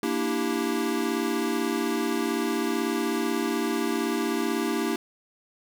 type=chord; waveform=square; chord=E half-diminished seventh; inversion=second; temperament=equal; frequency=233.1 / 293.7 / 329.6 / 392 Hz; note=Bb3 / D4 / E4 / G4; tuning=0 / 0 / 0 / 0 cents; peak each=-31 dBFS; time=0.03-4.96 s; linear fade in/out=2 ms; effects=none